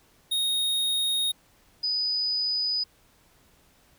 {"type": "tone pair in turn", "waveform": ["square", "sine"], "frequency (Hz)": [3729, 4978], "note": ["A#7", "D#8"], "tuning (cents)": [0, 0], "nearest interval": "perfect fourth", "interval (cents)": 500, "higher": "second", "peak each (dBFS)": -24, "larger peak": "neither", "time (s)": [[0.31, 1.32], [1.83, 2.84]], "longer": "neither", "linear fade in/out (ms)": 10, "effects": ["pink hiss -61 dBFS RMS until 3.98 s"]}